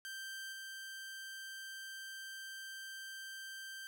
sawtooth tone with level steps, 1568 Hz, G6, in tune, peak -40 / -42 dBFS, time 0.05-3.87 s, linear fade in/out 0 ms, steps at 0.52 s, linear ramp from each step 10 ms, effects none

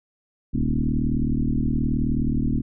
sine tone with frequency modulation, 130.81 Hz, C3, in tune, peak -19 dBFS, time 0.53-2.62 s, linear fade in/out 20 ms, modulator 39 Hz, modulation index 4, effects none

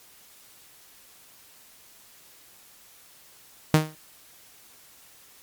sawtooth tone with exponential decay, 155.56 Hz, D#3, in tune, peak -8 dBFS, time 3.74-3.95 s, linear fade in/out 0 ms, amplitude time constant 45 ms, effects white hiss -53 dBFS RMS until 5.42 s + MP3 96 kbps

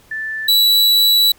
sine / 45% pulse tone pair in turn, 1760 / 3937 Hz, A6 / B7, 0 / -6 cents, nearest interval octave + major second, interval 1394 cents, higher second, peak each -21 / -10 dBFS, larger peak second, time 0.11-0.48 / 0.48-1.32 s, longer second, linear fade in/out 5 ms, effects pink hiss -50 dBFS RMS until 1.38 s

